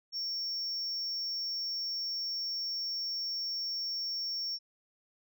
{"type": "tone", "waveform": "sine", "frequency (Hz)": 5480, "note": "F8", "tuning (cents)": -34, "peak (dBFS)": -30, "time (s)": [0.12, 4.59], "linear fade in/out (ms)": 50, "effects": ["tanh soft clip ceiling -32 dBFS"]}